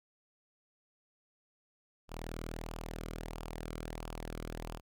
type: tone with flanger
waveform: sawtooth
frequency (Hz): 40.29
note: E1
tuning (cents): -39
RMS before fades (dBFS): -43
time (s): 2.08-4.81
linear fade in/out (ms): 50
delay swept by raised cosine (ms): 0.49 to 1.14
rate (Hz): 1.5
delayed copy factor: -0.5
effects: none